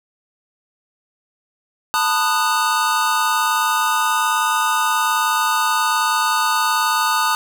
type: chord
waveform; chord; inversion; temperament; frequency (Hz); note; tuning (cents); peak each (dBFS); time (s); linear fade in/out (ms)
square; B dominant seventh; third; just; 889 / 987.8 / 1234.7 / 1481.6; A5 / B5 / D#6 / F#6; +18 / 0 / -14 / +2; -22 / -25 / -20 / -24; 1.94-7.35; 0
effects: none